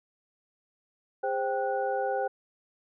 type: tone cluster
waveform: sine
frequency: 407 / 524 / 783 / 1469 Hz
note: G#4 / C5 / G5 / F#6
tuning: -35 / +2 / -2 / -13 cents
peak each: -34 / -30 / -30 / -39 dBFS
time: 1.23-2.28 s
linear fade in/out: 10 ms
effects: none